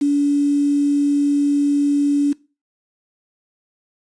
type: tone with quantisation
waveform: sine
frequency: 286.6 Hz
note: D4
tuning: 42 cents flat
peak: -13 dBFS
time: 0.01-2.33 s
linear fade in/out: 10 ms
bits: 6
effects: noise-tail reverb RT60 0.3 s tail -20 dB re dry + resampled to 22050 Hz